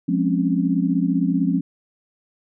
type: chord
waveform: sine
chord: Db major seventh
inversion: first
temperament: equal with one note detuned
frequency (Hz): 177.05 / 207.7 / 261.6 / 277.2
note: F3 / Ab3 / C4 / Db4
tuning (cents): +24 / 0 / 0 / 0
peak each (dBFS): -21 / -25 / -23 / -22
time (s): 0.08-1.61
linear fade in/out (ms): 10
effects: none